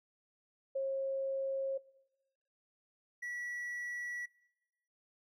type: tone pair in turn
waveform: sine / triangle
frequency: 540 / 1942.2 Hz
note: C#5 / B6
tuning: -45 / -29 cents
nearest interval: octave + minor seventh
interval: 2216 cents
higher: second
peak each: -32 / -37 dBFS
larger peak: first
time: 0.75-1.78 / 3.22-4.26 s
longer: second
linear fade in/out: 10 ms
effects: noise-tail reverb RT60 1.0 s tail -22 dB re dry